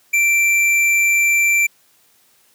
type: tone with hard clipping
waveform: sine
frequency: 2349 Hz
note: D7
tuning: in tune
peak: -14 dBFS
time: 0.13-1.67 s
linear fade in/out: 10 ms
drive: 10 dB
effects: white hiss -56 dBFS RMS until 2.54 s + high-pass 80 Hz 12 dB/octave